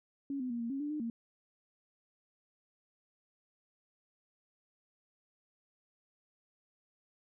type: tone with pitch steps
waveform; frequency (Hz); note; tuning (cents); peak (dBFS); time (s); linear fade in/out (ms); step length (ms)
sine; 277.9 / 253.6 / 236.7 / 232.4 / 273.2 / 293.3 / 302.6 / 231; C#4 / B3 / A#3 / A#3 / C#4 / D4 / D#4 / A#3; +4 / +46 / +27 / -5 / -25 / -2 / -48 / -16; -34; 0.3-1.1; 2; 100
effects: none